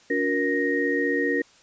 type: tone cluster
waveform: sine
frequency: 286 / 361.5 / 470.7 / 1866 Hz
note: D4 / F#4 / A#4 / A#6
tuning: -46 / -40 / +17 / +1 cents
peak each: -26 / -29 / -26 / -26 dBFS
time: 0.1-1.42 s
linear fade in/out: 5 ms
effects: white hiss -55 dBFS RMS until 1.62 s + resampled to 16000 Hz